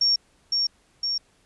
sine tone with echo, 5520 Hz, F8, 21 cents flat, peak -17 dBFS, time 0.01-0.16 s, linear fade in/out 5 ms, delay 510 ms, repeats 2, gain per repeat -3 dB, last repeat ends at 1.18 s, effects pink hiss -62 dBFS RMS until 1.45 s + resampled to 24000 Hz

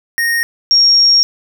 square / sine tone pair in turn, 1858 / 5568 Hz, A#6 / F8, -6 / -6 cents, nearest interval octave + perfect fifth, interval 1900 cents, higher second, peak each -13 / -6 dBFS, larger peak second, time 0.18-0.43 / 0.71-1.23 s, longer second, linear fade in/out 0 ms, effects none

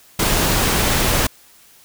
pink noise, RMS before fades -17 dBFS, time 0.19-1.27 s, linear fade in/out 5 ms, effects white hiss -49 dBFS RMS until 1.84 s

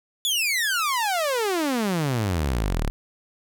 sawtooth exponential sweep, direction down, 3520 to 32.63 Hz, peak -18 dBFS, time 0.25-2.9 s, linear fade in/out 0 ms, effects none

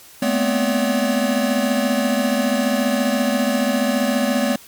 square tone cluster, 214.8 / 240.9 / 255.6 / 569 Hz, A3 / B3 / C4 / C#5, -41 / -43 / -40 / +45 cents, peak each -23 dBFS, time 0.22-4.56 s, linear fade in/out 5 ms, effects white hiss -44 dBFS RMS until 4.67 s + MP3 96 kbps

